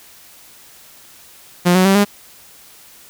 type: tone with pitch steps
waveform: sawtooth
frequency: 176.9 / 185.37 / 194.25 / 203.6 Hz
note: F3 / F#3 / G3 / G#3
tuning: +23 / +3 / -16 / -34 cents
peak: -6 dBFS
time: 1.65-2.05 s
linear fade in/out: 20 ms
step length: 100 ms
effects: white hiss -44 dBFS RMS until 3.09 s